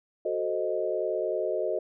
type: chord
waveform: sine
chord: F# diminished seventh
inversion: none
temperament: equal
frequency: 370 / 440 / 523.3 / 622.3 Hz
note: F#4 / A4 / C5 / Eb5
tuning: 0 / 0 / 0 / 0 cents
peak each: -32 / -32 / -33 / -30 dBFS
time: 0.25-1.79 s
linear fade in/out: 5 ms
effects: none